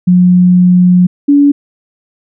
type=tone pair in turn; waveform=sine; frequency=179.9 / 285.6 Hz; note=F#3 / D4; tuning=-48 / -48 cents; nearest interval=minor sixth; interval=800 cents; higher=second; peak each=-3 dBFS; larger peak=neither; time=0.07-1.07 / 1.28-1.52 s; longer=first; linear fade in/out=10 ms; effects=none